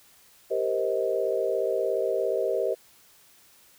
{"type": "chord", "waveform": "sine", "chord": "C minor seventh", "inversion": "second", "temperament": "equal with one note detuned", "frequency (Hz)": [392, 466.2, 523.3, 630.9], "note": ["G4", "Bb4", "C5", "Eb5"], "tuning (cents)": [0, 0, 0, 24], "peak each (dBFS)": -29, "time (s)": [0.5, 2.75], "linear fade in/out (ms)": 20, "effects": ["white hiss -57 dBFS RMS until 3.78 s"]}